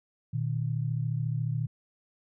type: tone pair together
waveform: sine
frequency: 118.8 / 152.98 Hz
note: A#2 / D#3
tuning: +33 / -29 cents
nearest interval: major third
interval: 438 cents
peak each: -29 / -31 dBFS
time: 0.33-1.67 s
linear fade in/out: 10 ms
effects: none